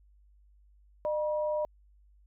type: tone pair together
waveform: sine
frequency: 606 / 962 Hz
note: D#5 / B5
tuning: -46 / -46 cents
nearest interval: minor sixth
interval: 800 cents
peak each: -28 / -37 dBFS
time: 1.05-1.65 s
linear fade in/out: 0 ms
effects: added 50 Hz sine -58 dBFS peak until 2.26 s